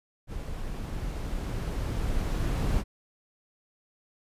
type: noise with level ramp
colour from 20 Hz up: brown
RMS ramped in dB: -36 to -26 dBFS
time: 0.27-2.84 s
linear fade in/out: 50 ms
effects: resampled to 32000 Hz